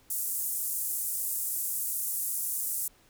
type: band-pass noise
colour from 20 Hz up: white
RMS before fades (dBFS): -32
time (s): 0.1-2.88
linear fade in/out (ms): 5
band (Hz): 8200 to 16000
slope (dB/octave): 24
effects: pink hiss -62 dBFS RMS until 3.09 s